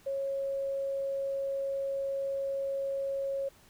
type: tone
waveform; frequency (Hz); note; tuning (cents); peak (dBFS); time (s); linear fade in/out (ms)
sine; 548; C#5; -20; -30; 0.06-3.49; 10
effects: pink hiss -60 dBFS RMS until 3.69 s